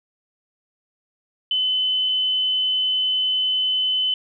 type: tone pair in turn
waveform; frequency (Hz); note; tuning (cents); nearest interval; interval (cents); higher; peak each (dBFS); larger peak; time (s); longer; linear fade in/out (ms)
sine; 3030 / 3030; F#7 / F#7; +40 / +40; unison; 0; neither; -18; neither; 1.51-2.09 / 2.09-4.14; second; 2
effects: none